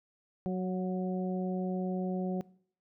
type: harmonic tone with a mistuned harmonic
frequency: 185 Hz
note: F#3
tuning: in tune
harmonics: 1 / 2 / 3 / 4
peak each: -31 / -37 / -41 / -43 dBFS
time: 0.46-2.41 s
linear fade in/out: 0 ms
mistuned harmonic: 4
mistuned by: -17 cents
effects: noise-tail reverb RT60 0.6 s tail -22 dB re dry